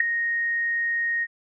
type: tone with ADSR envelope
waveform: sine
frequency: 1864.7 Hz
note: A#6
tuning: in tune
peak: -11 dBFS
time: 0-1.27 s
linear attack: 6 ms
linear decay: 3 ms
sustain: -11 dB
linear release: 43 ms
effects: none